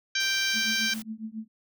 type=harmonic tone; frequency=784 Hz; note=G5; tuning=in tune; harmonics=2 / 3 / 4 / 5 / 6 / 7 / 8; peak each=-29 / -31 / -32 / -33 / -34 / -34 / -35 dBFS; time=0.15-0.94 s; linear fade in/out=5 ms
type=noise; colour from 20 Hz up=white; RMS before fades=-42 dBFS; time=0.2-1.02 s; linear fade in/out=0 ms
type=tone with tremolo; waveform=sine; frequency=220 Hz; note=A3; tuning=in tune; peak=-30 dBFS; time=0.53-1.48 s; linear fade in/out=50 ms; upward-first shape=triangle; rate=7.3 Hz; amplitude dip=100%
effects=none